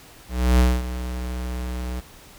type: tone with ADSR envelope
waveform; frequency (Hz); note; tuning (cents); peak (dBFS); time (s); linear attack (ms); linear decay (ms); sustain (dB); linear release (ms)
square; 62; B1; +7; -13; 0.28-2.01; 310; 230; -14; 17
effects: pink hiss -47 dBFS RMS until 2.38 s